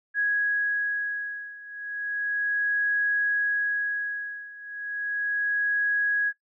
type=beating tone pair; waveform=sine; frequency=1661.2 / 1661.54 Hz; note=G#6 / G#6; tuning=0 / 0 cents; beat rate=0.34 Hz; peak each=-28 / -26 dBFS; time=0.14-6.33 s; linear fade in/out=50 ms; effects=noise-tail reverb RT60 0.1 s tail -17 dB re dry